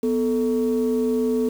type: tone pair together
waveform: sine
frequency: 246.9 / 440 Hz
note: B3 / A4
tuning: 0 / 0 cents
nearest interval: minor seventh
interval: 1000 cents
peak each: -20 dBFS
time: 0.03-1.49 s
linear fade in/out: 5 ms
effects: tanh soft clip ceiling -14 dBFS + 7-bit